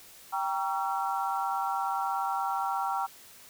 sine chord, G diminished seventh, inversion none, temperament just, 784 / 940.8 / 1128.9 / 1354.7 Hz, G5 / Bb5 / Db6 / Fb6, 0 / +16 / +31 / +47 cents, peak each -31 / -33 / -37 / -34 dBFS, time 0.32-3.07 s, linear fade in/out 20 ms, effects white hiss -52 dBFS RMS until 3.49 s

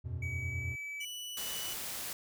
triangle chord, E suspended second, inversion none, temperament equal with one note detuned, 83.08 / 92.5 / 123.47 Hz, E2 / F#2 / B2, +14 / 0 / 0 cents, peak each -38 dBFS, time 0.04-0.76 s, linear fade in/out 20 ms
triangle tone with pitch glide, 2273 to 2297 Hz, C#7 to D7, +43 to -39 cents, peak -37 dBFS, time 0.22-1.05 s, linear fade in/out 5 ms, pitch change +18 cents, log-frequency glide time 0.36-0.73 s
sawtooth tone, 2960 Hz, F#7, in tune, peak -37 dBFS, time 1-1.74 s, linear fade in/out 10 ms
white noise, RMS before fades -40 dBFS, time 1.37-2.13 s, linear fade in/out 2 ms
effects none

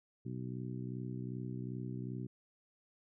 harmonic tone, 62.6 Hz, B1, 24 cents sharp, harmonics 2 / 3 / 4 / 5 / 6, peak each -41 / -45 / -47 / -49 / -51 dBFS, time 0.25-2.27 s, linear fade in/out 10 ms, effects none

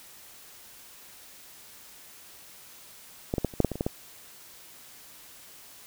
clicks, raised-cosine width 2 ms, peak -13 / -13 / -11 / -28 / -7 / -8 / -18 / -22 / -13 / -13 dBFS, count 10, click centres 3.339 / 3.382 / 3.447 / 3.538 / 3.603 / 3.647 / 3.717 / 3.756 / 3.809 / 3.865 s, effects white hiss -50 dBFS RMS until 5.86 s

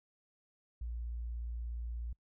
sine tone, 58.4 Hz, A#1, 4 cents sharp, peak -37 dBFS, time 0.81-2.13 s, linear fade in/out 5 ms, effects noise-tail reverb RT60 0.1 s tail -26 dB re dry

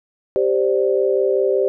sine chord, G suspended fourth, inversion none, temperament just, 392 / 522.7 / 588 Hz, G4 / C5 / D5, 0 / -2 / +2 cents, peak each -17 / -19 / -22 dBFS, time 0.36-1.68 s, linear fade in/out 0 ms, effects none

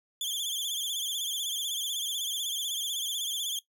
sawtooth tone with vibrato, 3322 Hz, G#7, in tune, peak -27 dBFS, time 0.21-3.59 s, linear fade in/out 2 ms, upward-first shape sine, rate 16 Hz, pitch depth 100 cents each way, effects noise-tail reverb RT60 0.1 s tail -17 dB re dry

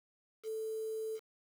sine tone with quantisation, 440 Hz, A4, in tune, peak -36 dBFS, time 0.43-1.2 s, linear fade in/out 50 ms, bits 9, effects none

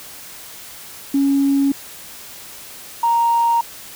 sine tone pair in turn, 277.2 / 932.4 Hz, C#4 / A#5, 0 / 0 cents, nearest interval octave + major sixth, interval 2100 cents, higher second, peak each -12 dBFS, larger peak neither, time 1.14-1.72 / 3.03-3.61 s, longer neither, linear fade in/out 5 ms, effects tanh soft clip ceiling -8 dBFS + white hiss -37 dBFS RMS until 3.95 s

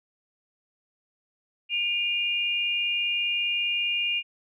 sine tone pair together, 2435 / 2815 Hz, D#7 / F7, -38 / +13 cents, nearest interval minor third, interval 251 cents, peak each -27 / -26 dBFS, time 1.69-4.23 s, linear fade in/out 50 ms, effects none

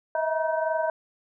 sine tone cluster, 635 / 658 / 952 / 1539 Hz, D#5 / E5 / A#5 / G6, +35 / -3 / +36 / -32 cents, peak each -26 / -30 / -29 / -34 dBFS, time 0.15-0.9 s, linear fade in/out 2 ms, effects none

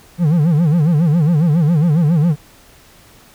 triangle tone with vibrato, 160 Hz, D#3, 49 cents sharp, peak -8 dBFS, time 0.18-2.36 s, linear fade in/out 50 ms, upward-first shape sine, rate 7.3 Hz, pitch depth 180 cents each way, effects pink hiss -46 dBFS RMS until 3.34 s

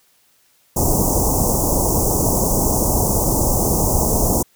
pink band-stop noise, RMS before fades -17 dBFS, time 0.76-4.43 s, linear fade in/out 10 ms, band 980 to 5900 Hz, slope 48 dB/octave, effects white hiss -58 dBFS RMS until 4.55 s

